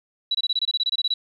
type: tone bursts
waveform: sine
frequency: 3923 Hz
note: B7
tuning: 12 cents flat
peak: -19 dBFS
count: 14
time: 0.31-1.14 s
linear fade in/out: 5 ms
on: 37 ms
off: 24 ms
effects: 10-bit